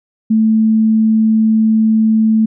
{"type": "tone", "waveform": "sine", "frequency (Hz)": 220, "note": "A3", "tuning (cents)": 0, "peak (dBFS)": -8, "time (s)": [0.3, 2.46], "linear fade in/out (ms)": 10, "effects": []}